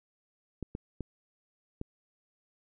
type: clicks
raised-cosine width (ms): 3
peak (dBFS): -23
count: 4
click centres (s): 0.627 / 0.751 / 1.007 / 1.814
effects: none